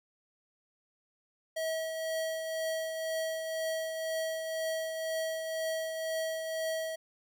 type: tone with tremolo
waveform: square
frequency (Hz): 643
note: E5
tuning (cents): -43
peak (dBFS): -31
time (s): 1.56-6.96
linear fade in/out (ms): 10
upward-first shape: triangle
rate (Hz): 2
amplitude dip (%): 45
effects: none